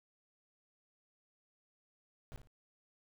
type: noise with echo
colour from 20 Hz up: brown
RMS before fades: -45 dBFS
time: 2.32-2.36 s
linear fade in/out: 0 ms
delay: 56 ms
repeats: 2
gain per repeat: -10 dB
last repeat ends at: 2.472 s
effects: none